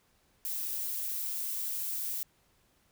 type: noise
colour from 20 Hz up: violet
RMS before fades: -35 dBFS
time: 0.45-2.23 s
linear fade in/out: 0 ms
effects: pink hiss -69 dBFS RMS until 2.91 s